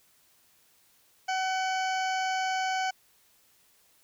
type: harmonic tone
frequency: 754 Hz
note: F#5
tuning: 32 cents sharp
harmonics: 1 / 2 / 3 / 4 / 6 / 7 / 8 / 9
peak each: -28 / -34 / -38 / -40 / -44 / -45 / -46 / -47 dBFS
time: 1.28-2.91 s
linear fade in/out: 10 ms
effects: white hiss -64 dBFS RMS until 4.03 s